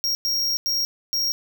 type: tone bursts at uneven times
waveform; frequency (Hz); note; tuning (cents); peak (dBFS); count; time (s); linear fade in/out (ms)
square; 5588; F8; 0; -21; 4; 0.04-0.15 / 0.25-0.57 / 0.66-0.85 / 1.13-1.32; 0
effects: none